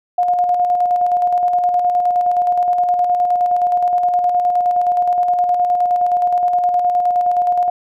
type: tone with tremolo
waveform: sine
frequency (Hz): 714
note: F5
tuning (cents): +38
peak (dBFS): -11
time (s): 0.18-7.7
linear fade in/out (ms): 5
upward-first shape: square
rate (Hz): 9.6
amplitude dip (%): 35
effects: none